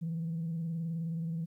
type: tone with vibrato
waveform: sine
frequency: 164.81 Hz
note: E3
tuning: in tune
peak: -31 dBFS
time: 0.01-1.46 s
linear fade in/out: 20 ms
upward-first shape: square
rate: 19 Hz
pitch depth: 40 cents each way
effects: tanh soft clip ceiling -29 dBFS + 12-bit